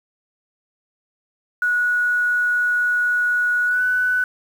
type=tone with pitch glide; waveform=sine; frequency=1462 to 1493.6 Hz; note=F#6 to F#6; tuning=-21 to +16 cents; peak=-16 dBFS; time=1.62-4.24 s; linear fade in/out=2 ms; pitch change=+37 cents; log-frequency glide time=3.66-3.82 s; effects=7-bit